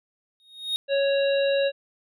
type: tone with exponential growth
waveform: triangle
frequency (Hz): 3729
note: A#7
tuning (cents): 0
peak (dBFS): -19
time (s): 0.4-0.76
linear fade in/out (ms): 0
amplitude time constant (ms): 78
type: harmonic tone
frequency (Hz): 554.4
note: C#5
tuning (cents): 0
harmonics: 1 / 3 / 5 / 7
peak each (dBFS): -20 / -33 / -33 / -33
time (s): 0.88-1.72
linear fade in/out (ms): 50
effects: none